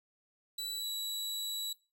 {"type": "tone with pitch glide", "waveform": "sawtooth", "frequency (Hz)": [3951, 3915], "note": ["B7", "B7"], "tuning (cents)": [0, -16], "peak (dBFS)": -33, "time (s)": [0.58, 1.73], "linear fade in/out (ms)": 5, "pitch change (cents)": -16, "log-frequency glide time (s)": [0.75, 0.91], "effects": ["noise-tail reverb RT60 0.3 s tail -18 dB re dry"]}